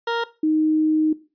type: tone pair in turn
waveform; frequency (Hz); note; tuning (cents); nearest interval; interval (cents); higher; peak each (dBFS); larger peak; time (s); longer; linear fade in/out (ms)
20% pulse / sine; 466.2 / 311.2; A#4 / D#4; 0 / 0; perfect fifth; 700; first; -16; neither; 0.07-0.24 / 0.43-1.13; second; 5
effects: noise-tail reverb RT60 0.3 s tail -17 dB re dry + resampled to 11025 Hz